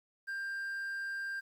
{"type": "tone", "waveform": "triangle", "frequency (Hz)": 1589, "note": "G6", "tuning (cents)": 23, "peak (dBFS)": -34, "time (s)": [0.27, 1.41], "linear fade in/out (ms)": 20, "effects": ["11-bit"]}